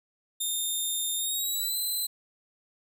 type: tone with pitch glide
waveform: 10% pulse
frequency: 3641 to 4040 Hz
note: A#7 to B7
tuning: -41 to +39 cents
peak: -21 dBFS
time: 0.4-2.07 s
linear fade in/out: 10 ms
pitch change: +180 cents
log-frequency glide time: 1.16-1.76 s
effects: none